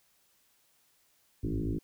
sine tone with frequency modulation, 111.2 Hz, A2, 19 cents sharp, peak -29 dBFS, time 1.43-1.79 s, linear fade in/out 10 ms, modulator 53.7 Hz, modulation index 4.6, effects white hiss -69 dBFS RMS until 1.83 s

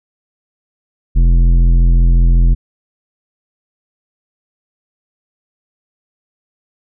triangle tone with tanh clipping, 42.72 Hz, F1, 37 cents flat, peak -8 dBFS, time 1.15-2.55 s, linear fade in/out 20 ms, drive 15 dB, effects none

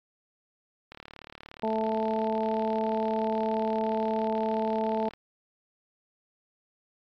click train, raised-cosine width 0.3 ms, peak -27 dBFS, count 157, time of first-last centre 0.92-5.136 s, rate 37 Hz
harmonic tone, 220 Hz, A3, in tune, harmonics 1 / 2 / 3 / 4, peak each -31 / -31 / -31 / -31 dBFS, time 1.63-5.09 s, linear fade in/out 5 ms
effects AAC 64 kbps

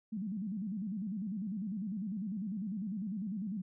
sine tone with vibrato, 201.5 Hz, G3, 48 cents sharp, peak -35 dBFS, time 0.12-3.62 s, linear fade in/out 10 ms, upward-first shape square, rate 10 Hz, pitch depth 150 cents each way, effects none

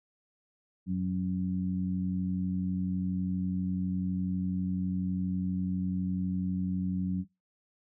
harmonic tone, 92.1 Hz, F#2, 7 cents flat, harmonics 1 / 2 / 3, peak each -37 / -28 / -38 dBFS, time 0.86-7.25 s, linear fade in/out 50 ms, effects noise-tail reverb RT60 0.2 s tail -19 dB re dry

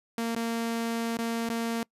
sawtooth tone with dropouts, 230.3 Hz, A#3, 21 cents flat, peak -24 dBFS, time 0.18-1.83 s, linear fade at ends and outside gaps 2 ms, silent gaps 0.351-0.362 / 1.172-1.188 / 1.49-1.498 s, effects noise-tail reverb RT60 0.1 s tail -25 dB re dry + resampled to 32000 Hz

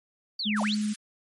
sine linear two-way sweep, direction down then up, 4699 to 547 to 4699 Hz, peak -28 dBFS, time 0.39-0.75 s, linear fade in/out 5 ms, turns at 0.62 s
sine tone, 211 Hz, G#3, 28 cents sharp, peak -25 dBFS, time 0.45-0.94 s, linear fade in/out 20 ms
white high-pass noise, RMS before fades -40 dBFS, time 0.56-0.96 s, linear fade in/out 10 ms, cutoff 1300 Hz, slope 48 dB/octave
effects MP3 48 kbps

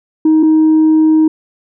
sine tone pair in turn, 314.1 / 314.1 Hz, D#4 / D#4, +16 / +16 cents, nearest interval unison, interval 0 cents, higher neither, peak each -4 dBFS, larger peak neither, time 0.25-0.43 / 0.43-1.28 s, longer second, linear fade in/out 5 ms, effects tanh soft clip ceiling -4 dBFS

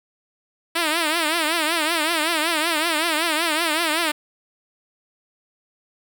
5% pulse tone with vibrato, 321.8 Hz, E4, 42 cents flat, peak -8 dBFS, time 0.75-4.12 s, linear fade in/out 10 ms, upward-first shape triangle, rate 5.3 Hz, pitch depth 150 cents each way, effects none

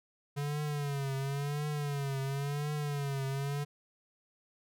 square tone with vibrato, 142.2 Hz, C#3, 45 cents sharp, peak -33 dBFS, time 0.36-3.65 s, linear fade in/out 20 ms, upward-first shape triangle, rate 0.95 Hz, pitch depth 98 cents each way, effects none

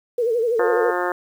sine tone with vibrato, 466.2 Hz, A#4, in tune, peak -17 dBFS, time 0.18-0.91 s, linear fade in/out 5 ms, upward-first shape sine, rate 12 Hz, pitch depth 99 cents each way
harmonic tone, 178.2 Hz, F3, 35 cents sharp, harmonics 2 / 3 / 4 / 5 / 6 / 7 / 8 / 9 / 10, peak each -25 / -27 / -28 / -29 / -30 / -30 / -31 / -32 / -32 dBFS, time 0.59-1.12 s, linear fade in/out 2 ms
effects 8-bit

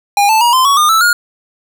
square tone with pitch steps, 811 / 879.3 / 953.4 / 1033.7 / 1120.7 / 1215.1 / 1317.5 / 1428.4 Hz, G#5 / A5 / A#5 / C6 / C#6 / D#6 / E6 / F6, -41 / -1 / +39 / -21 / +19 / -41 / -1 / +39 cents, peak -8 dBFS, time 0.17-1.13 s, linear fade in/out 2 ms, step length 120 ms, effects none

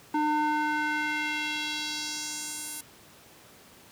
square tone with band-pass filter sweep, 301.9 Hz, D4, 48 cents sharp, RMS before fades -30 dBFS, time 0.14-2.81 s, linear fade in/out 5 ms, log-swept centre 720 to 11000 Hz, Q 1.7, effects pink hiss -53 dBFS RMS until 3.91 s + high-pass 100 Hz 12 dB/octave

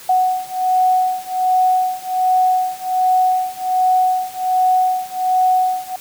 sine beating tone pair, 740 / 741.3 Hz, F#5 / F#5, 0 / +3 cents, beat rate 1.3 Hz, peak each -17 / -16 dBFS, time 0.09-5.96 s, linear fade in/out 5 ms, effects white hiss -38 dBFS RMS until 6 s + high-pass 60 Hz 12 dB/octave

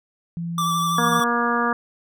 sine tone with pitch glide, 169.2 to 170.28 Hz, E3 to F3, +45 to -44 cents, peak -25 dBFS, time 0.37-1.2 s, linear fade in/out 0 ms, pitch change +11 cents, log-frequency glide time 0.81-1 s
square tone with vibrato, 1165 Hz, D6, 14 cents flat, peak -21 dBFS, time 0.58-1.24 s, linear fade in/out 2 ms, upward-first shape sine, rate 12 Hz, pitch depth 26 cents each way
harmonic tone, 237.5 Hz, A#3, 33 cents sharp, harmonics 1 / 2 / 3 / 4 / 5 / 6 / 7, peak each -25 / -27 / -29 / -27 / -23 / -28 / -27 dBFS, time 0.98-1.73 s, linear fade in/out 2 ms
effects none

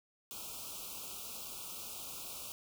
white band-stop noise, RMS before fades -45 dBFS, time 0.31-2.52 s, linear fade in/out 0 ms, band 1400 to 2400 Hz, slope 96 dB/octave, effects none

